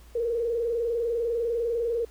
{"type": "tone with vibrato", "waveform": "sine", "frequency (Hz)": 466.2, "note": "A#4", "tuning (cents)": 0, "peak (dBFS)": -24, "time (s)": [0.15, 2.05], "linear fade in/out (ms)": 5, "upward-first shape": "square", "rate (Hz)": 20, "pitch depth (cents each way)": 56, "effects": ["added 58 Hz sine -48 dBFS peak until 2.1 s", "pink hiss -57 dBFS RMS until 2.1 s"]}